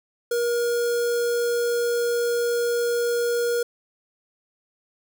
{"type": "tone with notch filter", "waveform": "square", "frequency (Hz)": 475.1, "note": "A#4", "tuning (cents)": 33, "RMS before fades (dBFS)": -23, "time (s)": [0.31, 3.63], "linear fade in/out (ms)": 5, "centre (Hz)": 2500, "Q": 1.1, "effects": []}